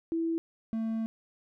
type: tone pair in turn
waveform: sine / triangle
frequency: 329.6 / 223.8 Hz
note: E4 / A3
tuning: 0 / +30 cents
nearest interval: perfect fifth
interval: 670 cents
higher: first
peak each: -27 dBFS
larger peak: neither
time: 0.12-0.38 / 0.73-1.06 s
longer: second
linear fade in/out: 0 ms
effects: none